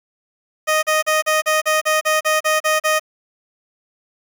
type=tone bursts; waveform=15% pulse; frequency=621 Hz; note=D#5; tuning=3 cents flat; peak=-8 dBFS; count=12; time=0.67-2.997 s; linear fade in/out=20 ms; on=160 ms; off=37 ms; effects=8-bit